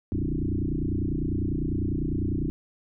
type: tone with frequency modulation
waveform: sine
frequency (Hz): 103.83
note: G#2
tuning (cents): 0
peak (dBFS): -24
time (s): 0.12-2.5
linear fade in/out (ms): 0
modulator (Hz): 30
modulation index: 7.7
effects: none